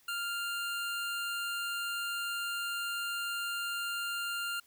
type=tone; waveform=25% pulse; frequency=1397 Hz; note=F6; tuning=in tune; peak=-30 dBFS; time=0.08-4.6 s; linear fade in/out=5 ms; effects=white hiss -65 dBFS RMS until 4.66 s